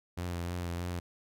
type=tone with vibrato; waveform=sawtooth; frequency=87.31 Hz; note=F2; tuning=in tune; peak=-30 dBFS; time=0.17-1 s; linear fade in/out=10 ms; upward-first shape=sine; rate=3.2 Hz; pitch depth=28 cents each way; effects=none